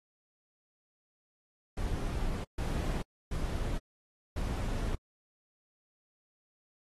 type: noise bursts at uneven times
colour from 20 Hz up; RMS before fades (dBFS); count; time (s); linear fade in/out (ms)
brown; -33; 4; 1.77-2.44 / 2.58-3.02 / 3.31-3.78 / 4.36-4.95; 5
effects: AAC 32 kbps